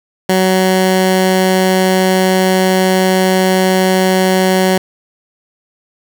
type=tone; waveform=15% pulse; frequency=187.1 Hz; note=F#3; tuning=20 cents sharp; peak=-3 dBFS; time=0.29-4.78 s; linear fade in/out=5 ms; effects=none